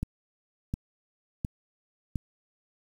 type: click train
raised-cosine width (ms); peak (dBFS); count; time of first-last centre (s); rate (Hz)
5; -17; 4; 0.03-2.158; 1.41
effects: 8-bit